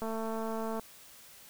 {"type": "click train", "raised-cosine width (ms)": 1, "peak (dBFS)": -24, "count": 174, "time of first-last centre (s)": [0.02, 0.796], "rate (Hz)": 223, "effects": ["white hiss -54 dBFS RMS until 1.49 s"]}